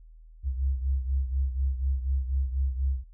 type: beating tone pair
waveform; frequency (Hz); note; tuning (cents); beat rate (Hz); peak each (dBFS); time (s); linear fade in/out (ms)
sine; 65.8 / 69.9; C2 / C#2; +10 / +15; 4.1; -26 / -32; 0.43-3.04; 50
effects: noise-tail reverb RT60 0.1 s tail -21 dB re dry + added 40 Hz sine -47 dBFS peak until 3.13 s